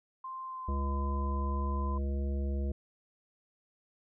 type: tone with pitch glide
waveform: sine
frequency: 1046 to 1019.8 Hz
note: C6 to C6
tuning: -1 to -45 cents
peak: -38 dBFS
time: 0.24-1.98 s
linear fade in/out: 5 ms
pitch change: -44 cents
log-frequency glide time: 0.45-0.86 s
type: harmonic tone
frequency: 69.3 Hz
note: C#2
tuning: in tune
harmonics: 1 / 3 / 5 / 7 / 9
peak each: -30 / -40 / -44 / -47 / -49 dBFS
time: 0.68-2.72 s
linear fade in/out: 5 ms
effects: none